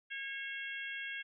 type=harmonic tone; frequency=545 Hz; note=C#5; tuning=29 cents flat; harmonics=3 / 4 / 5 / 6; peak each=-42 / -44 / -46 / -48 dBFS; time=0.1-1.23 s; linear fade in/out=20 ms; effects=none